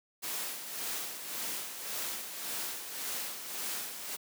white noise with tremolo, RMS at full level -36 dBFS, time 0.22-4.17 s, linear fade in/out 20 ms, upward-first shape sine, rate 1.8 Hz, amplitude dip 55%, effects high-pass 200 Hz 12 dB/octave

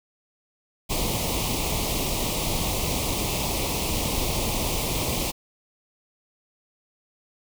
pink band-stop noise, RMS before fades -26 dBFS, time 0.89-5.32 s, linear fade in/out 20 ms, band 1100 to 2200 Hz, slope 48 dB/octave, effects none

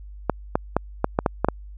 clicks, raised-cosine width 1 ms, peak -4 dBFS, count 8, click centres 0.297 / 0.555 / 0.766 / 1.044 / 1.189 / 1.262 / 1.446 / 1.486 s, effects added 50 Hz sine -37 dBFS peak until 1.77 s

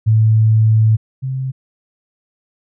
sine tone pair in turn, 110 / 131.8 Hz, A2 / C3, 0 / +13 cents, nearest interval minor third, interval 313 cents, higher second, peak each -8 / -18 dBFS, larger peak first, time 0.06-0.97 / 1.22-1.52 s, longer first, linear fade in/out 20 ms, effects none

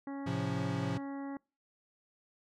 harmonic tone, 277.2 Hz, C#4, in tune, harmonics 1 / 2 / 3 / 4 / 5 / 6 / 7, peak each -38 / -49 / -48 / -53 / -58 / -59 / -57 dBFS, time 0.07-1.37 s, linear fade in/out 2 ms
square chord, F major, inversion first, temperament equal with one note detuned, 110 / 132.72 / 174.61 Hz, A2 / C3 / F3, 0 / +25 / 0 cents, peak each -39 / -38 / -38 dBFS, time 0.26-0.98 s, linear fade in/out 10 ms
effects noise-tail reverb RT60 0.3 s tail -25 dB re dry + low-pass 6000 Hz 12 dB/octave

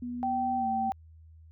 sine tone with pitch glide, 243.7 to 227.4 Hz, B3 to A#3, -23 to -43 cents, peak -33 dBFS, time 0.02-0.9 s, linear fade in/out 5 ms, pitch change -120 cents, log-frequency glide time 0.58-0.67 s
sine tone, 775 Hz, G5, 20 cents flat, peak -27 dBFS, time 0.23-0.92 s, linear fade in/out 0 ms
effects added 80 Hz sine -50 dBFS peak until 1.51 s

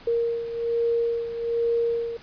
sine beating tone pair, 466.2 / 467.4 Hz, A#4 / A#4, 0 / +5 cents, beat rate 1.2 Hz, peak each -23 / -29 dBFS, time 0.07-2.17 s, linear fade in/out 5 ms, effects pink hiss -48 dBFS RMS until 2.22 s + resampled to 11025 Hz

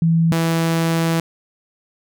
sine / sawtooth tone pair in turn, 164.81 / 164.81 Hz, E3 / E3, 0 / 0 cents, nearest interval unison, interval 0 cents, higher neither, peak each -12 dBFS, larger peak neither, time 0.02-0.32 / 0.32-1.2 s, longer second, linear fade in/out 2 ms, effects none

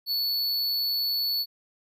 square tone, 4435 Hz, C#8, in tune, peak -25 dBFS, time 0.06-1.46 s, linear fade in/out 50 ms, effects none

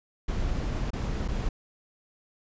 brown noise with dropouts, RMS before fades -29 dBFS, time 0.28-1.49 s, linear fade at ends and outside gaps 5 ms, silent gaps 0.905-0.932 / 1.279-1.284 s, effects resampled to 16000 Hz

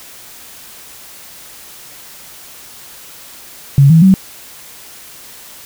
sine tone with pitch steps, 139.2 / 162.69 / 190.15 Hz, C#3 / E3 / F#3, +8 / -22 / +48 cents, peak -3 dBFS, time 3.78-4.14 s, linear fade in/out 0 ms, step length 120 ms, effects white hiss -36 dBFS RMS until 5.65 s

